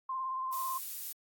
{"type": "tone with vibrato", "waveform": "sine", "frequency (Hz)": 1046.5, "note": "C6", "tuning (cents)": 0, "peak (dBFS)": -33, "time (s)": [0.09, 0.78], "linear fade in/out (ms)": 5, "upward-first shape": "sine", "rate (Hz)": 18, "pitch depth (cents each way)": 27}
{"type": "noise", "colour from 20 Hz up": "violet", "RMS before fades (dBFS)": -39, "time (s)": [0.52, 1.13], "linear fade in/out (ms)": 10}
{"effects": ["AAC 64 kbps"]}